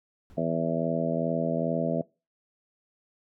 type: noise with exponential decay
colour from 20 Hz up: brown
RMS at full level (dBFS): -47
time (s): 0.3-0.61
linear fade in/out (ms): 0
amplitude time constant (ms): 66
type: harmonic tone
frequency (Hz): 82.41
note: E2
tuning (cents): 0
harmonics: 2 / 3 / 4 / 5 / 6 / 7 / 8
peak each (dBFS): -31 / -31 / -37 / -38 / -34 / -32 / -30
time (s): 0.37-2.02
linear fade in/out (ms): 10
effects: noise-tail reverb RT60 0.3 s tail -24 dB re dry